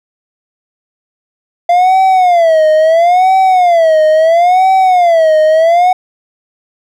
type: tone with vibrato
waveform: triangle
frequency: 688 Hz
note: F5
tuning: 26 cents flat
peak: -3 dBFS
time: 1.69-5.93 s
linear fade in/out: 5 ms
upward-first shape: sine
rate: 0.74 Hz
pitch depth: 180 cents each way
effects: none